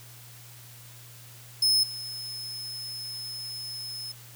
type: tone with level steps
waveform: 40% pulse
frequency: 5190 Hz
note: E8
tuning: 28 cents flat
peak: -19 / -34 dBFS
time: 1.62-4.12 s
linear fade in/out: 5 ms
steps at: 1.83 s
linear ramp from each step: 5 ms
effects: added 119 Hz sine -49 dBFS peak until 4.35 s + white hiss -50 dBFS RMS until 4.35 s